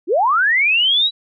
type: linear sweep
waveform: sine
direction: up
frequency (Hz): 289.8 to 3951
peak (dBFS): -12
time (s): 0.07-1.11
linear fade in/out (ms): 50
effects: none